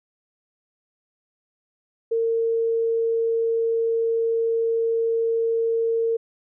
sine tone, 456.7 Hz, A#4, 36 cents flat, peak -19 dBFS, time 2.11-6.17 s, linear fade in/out 10 ms, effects none

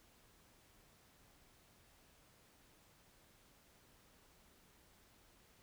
silence, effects pink hiss -68 dBFS RMS until 5.62 s

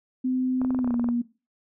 sine tone with pitch glide, 256.1 to 238.9 Hz, C4 to A#3, -37 to +43 cents, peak -22 dBFS, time 0.24-1.22 s, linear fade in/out 10 ms, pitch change -120 cents, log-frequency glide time 0.78-0.94 s
clicks, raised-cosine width 1 ms, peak -21 dBFS, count 12, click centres 0.616 / 0.648 / 0.706 / 0.747 / 0.79 / 0.845 / 0.876 / 0.907 / 0.942 / 0.996 / 1.043 / 1.088 s
effects noise-tail reverb RT60 0.3 s tail -17 dB re dry

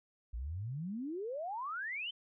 sine exponential sweep, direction up, 53.3 to 3136 Hz, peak -37 dBFS, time 0.33-2.11 s, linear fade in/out 10 ms, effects none

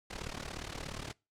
pink noise with amplitude modulation, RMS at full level -38 dBFS, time 0.1-1.13 s, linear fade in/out 10 ms, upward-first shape sine, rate 37 Hz, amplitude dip 85%, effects noise-tail reverb RT60 0.3 s tail -26 dB re dry + low-pass 7000 Hz 12 dB/octave

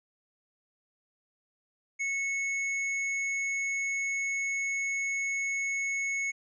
sine tone with hard clipping, 2200 Hz, C#7, 14 cents flat, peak -30 dBFS, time 1.99-6.32 s, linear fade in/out 20 ms, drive 15 dB, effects resampled to 16000 Hz

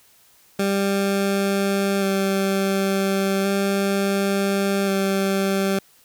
20% pulse tone with vibrato, 196 Hz, G3, in tune, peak -14 dBFS, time 0.59-5.79 s, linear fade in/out 5 ms, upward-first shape square, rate 0.35 Hz, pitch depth 12 cents each way, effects white hiss -55 dBFS RMS until 6.04 s

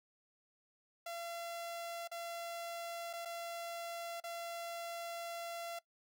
sawtooth tone with dropouts, 681 Hz, F5, 44 cents flat, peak -38 dBFS, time 1.06-5.79 s, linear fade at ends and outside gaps 5 ms, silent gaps 2.076-2.114 / 3.131-3.134 / 3.251-3.255 / 4.202-4.238 s, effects noise-tail reverb RT60 0.1 s tail -19 dB re dry

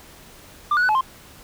sine tone with pitch steps, 1191 / 1460 / 1495 / 858 / 1052 Hz, D6 / F#6 / F#6 / A5 / C6, +24 / -24 / +17 / -44 / +9 cents, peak -13 dBFS, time 0.71-1.01 s, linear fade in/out 5 ms, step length 60 ms, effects tanh soft clip ceiling -15 dBFS + pink hiss -46 dBFS RMS until 1.43 s

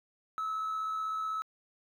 triangle tone with amplitude modulation, 1296 Hz, E6, 30 cents flat, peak -27 dBFS, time 0.38-1.42 s, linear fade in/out 0 ms, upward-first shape sine, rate 76 Hz, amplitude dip 40%, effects tanh soft clip ceiling -27 dBFS

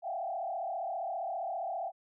sine tone with frequency modulation, 724 Hz, F#5, 38 cents flat, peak -33 dBFS, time 0.02-1.92 s, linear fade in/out 50 ms, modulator 35 Hz, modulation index 2, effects none

